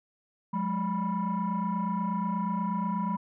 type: tone cluster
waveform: sine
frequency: 180.6 / 208.9 / 984 Hz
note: F#3 / G#3 / B5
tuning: -42 / +10 / -7 cents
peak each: -30 dBFS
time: 0.53-3.17 s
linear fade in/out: 10 ms
effects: tanh soft clip ceiling -22 dBFS